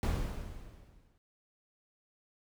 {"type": "noise with exponential decay", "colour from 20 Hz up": "brown", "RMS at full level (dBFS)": -28, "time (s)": [0.03, 1.18], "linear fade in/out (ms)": 0, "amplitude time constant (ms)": 250, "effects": []}